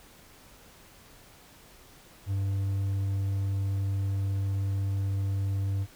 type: tone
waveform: triangle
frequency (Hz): 98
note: G2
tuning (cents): 0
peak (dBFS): -24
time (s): 2.26-5.87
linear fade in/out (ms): 50
effects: pink hiss -54 dBFS RMS until 5.95 s